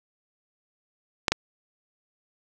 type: clicks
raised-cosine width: 0.2 ms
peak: -3 dBFS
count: 2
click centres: 1.282 / 1.32 s
effects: none